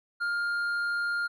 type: tone with hard clipping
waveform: sine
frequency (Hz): 1407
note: F6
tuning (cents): +12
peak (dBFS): -28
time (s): 0.2-1.28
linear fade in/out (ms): 20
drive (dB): 4
effects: none